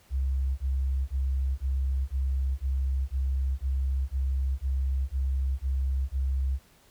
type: tone bursts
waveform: sine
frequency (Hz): 66.6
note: C2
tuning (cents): +31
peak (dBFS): -24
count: 13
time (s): 0.1-6.592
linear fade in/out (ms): 50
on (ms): 480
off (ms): 21
effects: pink hiss -60 dBFS RMS until 6.9 s